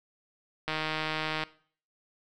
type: click train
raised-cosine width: 0.3 ms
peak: -15 dBFS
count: 119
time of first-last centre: 0.68-1.436 s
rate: 156 Hz
effects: noise-tail reverb RT60 0.5 s tail -20 dB re dry